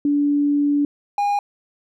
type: tone pair in turn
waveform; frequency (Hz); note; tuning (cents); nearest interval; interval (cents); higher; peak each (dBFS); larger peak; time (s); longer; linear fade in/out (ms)
sine / triangle; 288.9 / 814.8; D4 / G#5; -28 / -33; octave + tritone; 1795; second; -15; neither; 0.05-0.85 / 1.18-1.39; first; 2
effects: none